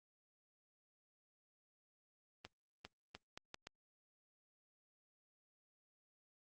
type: accelerating click train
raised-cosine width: 0.2 ms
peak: -30 dBFS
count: 6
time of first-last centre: 2.45-3.67 s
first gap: 400 ms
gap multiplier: 0.75
effects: Opus 24 kbps